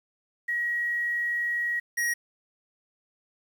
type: tone pair in turn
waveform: sine / square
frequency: 1904 / 1894.1 Hz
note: A#6 / A#6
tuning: +36 / +27 cents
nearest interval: unison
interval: 9 cents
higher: first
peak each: -25 dBFS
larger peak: neither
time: 0.48-1.8 / 1.97-2.14 s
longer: first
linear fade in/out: 10 ms
effects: 9-bit